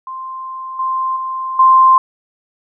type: tone with level steps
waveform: sine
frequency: 1046.5 Hz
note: C6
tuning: in tune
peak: -24 / -15 / -19 / -5 dBFS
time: 0.07-1.98 s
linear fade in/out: 2 ms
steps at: 0.79 / 1.16 / 1.59 s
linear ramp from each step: 5 ms
effects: none